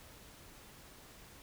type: silence
effects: pink hiss -56 dBFS RMS until 1.42 s